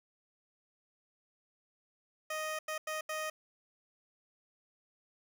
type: tone bursts at uneven times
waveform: 15% pulse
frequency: 622.3 Hz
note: D#5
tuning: in tune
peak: -29 dBFS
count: 4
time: 2.3-2.59 / 2.68-2.78 / 2.87-3.01 / 3.09-3.3 s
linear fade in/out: 5 ms
effects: none